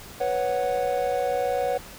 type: chord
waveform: triangle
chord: B suspended second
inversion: none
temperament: equal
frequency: 493.9 / 554.4 / 740 Hz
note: B4 / C#5 / F#5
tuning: 0 / 0 / 0 cents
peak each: -25 dBFS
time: 0.2-1.78 s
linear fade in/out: 10 ms
effects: pink hiss -43 dBFS RMS until 1.98 s